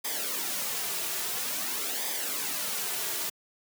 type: noise with flanger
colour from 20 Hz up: white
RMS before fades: -32 dBFS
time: 0.04-3.3 s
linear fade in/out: 10 ms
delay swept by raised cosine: 0.71 to 3.91 ms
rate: 0.49 Hz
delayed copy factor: -0.6
effects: high-pass 200 Hz 12 dB/octave